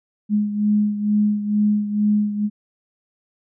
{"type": "beating tone pair", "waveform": "sine", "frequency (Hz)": [208.5, 210.7], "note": ["G#3", "G#3"], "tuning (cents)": [7, 25], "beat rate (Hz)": 2.2, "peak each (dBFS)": [-17, -23], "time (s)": [0.29, 2.5], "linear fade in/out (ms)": 50, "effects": []}